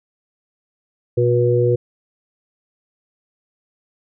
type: harmonic tone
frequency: 121.1 Hz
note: B2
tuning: 34 cents flat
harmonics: 1 / 3 / 4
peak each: -17 / -18 / -17 dBFS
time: 1.17-1.76 s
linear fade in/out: 10 ms
effects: none